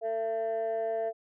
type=tone pair together; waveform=sine; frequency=448.1 / 672.5 Hz; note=A4 / E5; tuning=+32 / +34 cents; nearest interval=perfect fifth; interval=702 cents; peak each=-31 / -28 dBFS; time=0.01-1.13 s; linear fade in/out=50 ms; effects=tanh soft clip ceiling -25 dBFS

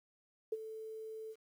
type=tone with ADSR envelope; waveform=sine; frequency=440 Hz; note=A4; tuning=in tune; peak=-31 dBFS; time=0.52-1.36 s; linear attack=6 ms; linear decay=34 ms; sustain=-12 dB; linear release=56 ms; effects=11-bit

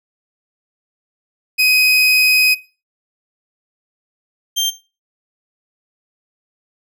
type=tone pair in turn; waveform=30% pulse; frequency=2513 / 3166 Hz; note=D#7 / G7; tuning=+17 / +17 cents; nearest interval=major third; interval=400 cents; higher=second; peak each=-8 / -11 dBFS; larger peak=first; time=1.58-2.55 / 4.56-4.71 s; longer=first; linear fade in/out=20 ms; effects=noise-tail reverb RT60 0.3 s tail -17 dB re dry

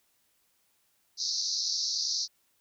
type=band-pass noise; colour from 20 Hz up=white; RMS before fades=-31 dBFS; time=1.17-2.28 s; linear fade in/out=50 ms; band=4100 to 6000 Hz; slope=96 dB/octave; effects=white hiss -71 dBFS RMS until 2.6 s

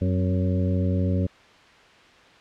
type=harmonic tone with a mistuned harmonic; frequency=92.5 Hz; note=F#2; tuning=in tune; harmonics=1 / 2 / 3 / 4 / 5 / 6; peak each=-22 / -26 / -30 / -36 / -36 / -34 dBFS; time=0.01-1.27 s; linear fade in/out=10 ms; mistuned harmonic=3; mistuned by=-51 cents; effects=white hiss -51 dBFS RMS until 2.4 s + low-pass 3000 Hz 12 dB/octave

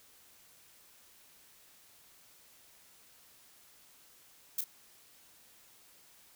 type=noise with echo; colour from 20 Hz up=violet; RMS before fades=-32 dBFS; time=4.58-4.61 s; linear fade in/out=5 ms; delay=32 ms; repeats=1; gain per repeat=-8 dB; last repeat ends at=4.642 s; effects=white hiss -61 dBFS RMS until 6.35 s

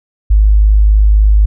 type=tone; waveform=sine; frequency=51.91 Hz; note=G#1; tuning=in tune; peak=-4 dBFS; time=0.3-1.46 s; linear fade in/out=10 ms; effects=none

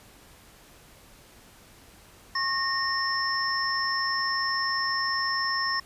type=tone cluster; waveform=sine; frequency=1085 / 1846 / 5340 Hz; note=C#6 / A#6 / E8; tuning=-37 / -17 / +22 cents; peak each=-29 dBFS; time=2.35-5.8 s; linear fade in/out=5 ms; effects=pink hiss -53 dBFS RMS until 5.85 s + resampled to 32000 Hz

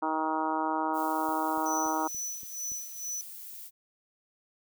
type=harmonic tone; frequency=157.7 Hz; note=D#3; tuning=24 cents sharp; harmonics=2 / 3 / 4 / 5 / 6 / 7 / 8 / 9; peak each=-33 / -42 / -38 / -34 / -31 / -39 / -37 / -43 dBFS; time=0.02-2.08 s; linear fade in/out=10 ms
type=noise; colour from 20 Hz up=violet; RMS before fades=-44 dBFS; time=0.93-3.71 s; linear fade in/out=50 ms
type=click train; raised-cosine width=3 ms; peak=-40 dBFS; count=6; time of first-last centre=1.29-2.719 s; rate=3.5 Hz
type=tone with tremolo; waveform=sine; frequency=5960 Hz; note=F#8; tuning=12 cents sharp; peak=-32 dBFS; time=1.66-3.21 s; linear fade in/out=0 ms; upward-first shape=sine; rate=2.2 Hz; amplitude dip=80%
effects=none

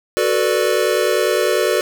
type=chord; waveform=square; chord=B minor seventh; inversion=second; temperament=equal with one note detuned; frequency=370 / 440 / 489.9 / 587.3 Hz; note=F#4 / A4 / B4 / D5; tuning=0 / 0 / -14 / 0 cents; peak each=-21 dBFS; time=0.17-1.81 s; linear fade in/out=0 ms; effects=none

